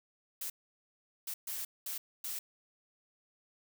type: noise bursts at uneven times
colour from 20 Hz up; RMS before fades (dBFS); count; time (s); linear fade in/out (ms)
blue; -39; 5; 0.41-0.5 / 1.27-1.34 / 1.47-1.65 / 1.86-1.98 / 2.24-2.39; 5
effects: none